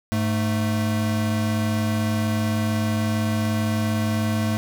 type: tone pair together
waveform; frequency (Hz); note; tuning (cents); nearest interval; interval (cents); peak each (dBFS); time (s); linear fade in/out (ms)
square; 103.5 / 219.3; G#2 / A3; -5 / -6; octave + minor second; 1299; -24; 0.12-4.57; 0
effects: none